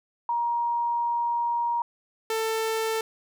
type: tone pair in turn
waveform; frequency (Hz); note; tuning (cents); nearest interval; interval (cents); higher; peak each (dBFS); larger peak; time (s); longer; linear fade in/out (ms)
sine / sawtooth; 945 / 444.7; A#5 / A4; +23 / +18; octave + minor second; 1305; first; -23 / -21; second; 0.29-1.82 / 2.3-3.01; first; 2
effects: none